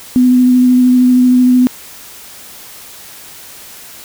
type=tone with vibrato; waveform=sine; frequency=250.8 Hz; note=B3; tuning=27 cents sharp; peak=-5 dBFS; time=0.16-1.67 s; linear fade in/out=0 ms; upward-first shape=sine; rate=13 Hz; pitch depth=13 cents each way; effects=white hiss -34 dBFS RMS until 4.04 s